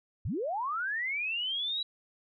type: linear sweep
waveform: sine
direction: up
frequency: 61.74 to 3932 Hz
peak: -30 dBFS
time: 0.25-1.83 s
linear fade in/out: 5 ms
effects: none